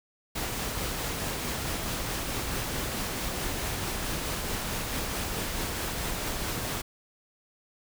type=noise with tremolo; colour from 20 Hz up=pink; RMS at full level=-31 dBFS; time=0.35-6.82 s; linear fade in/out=10 ms; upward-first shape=triangle; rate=4.6 Hz; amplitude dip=25%; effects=none